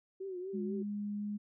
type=tone with vibrato; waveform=sine; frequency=373 Hz; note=F#4; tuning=14 cents sharp; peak=-38 dBFS; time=0.2-0.83 s; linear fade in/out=10 ms; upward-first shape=triangle; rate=4.1 Hz; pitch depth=98 cents each way
type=tone with pitch glide; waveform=sine; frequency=206 to 207.2 Hz; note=G#3 to G#3; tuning=-14 to -4 cents; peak=-35 dBFS; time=0.53-1.38 s; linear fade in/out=20 ms; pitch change=+10 cents; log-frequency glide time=1.16-1.24 s
effects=none